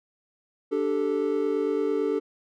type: chord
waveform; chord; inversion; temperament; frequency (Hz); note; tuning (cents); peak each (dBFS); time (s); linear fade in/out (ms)
triangle; D suspended fourth; none; just; 293.7 / 391.6 / 440.5; D4 / G4 / A4; 0 / -2 / +2; -27 / -26 / -24; 0.71-2.2; 20
effects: none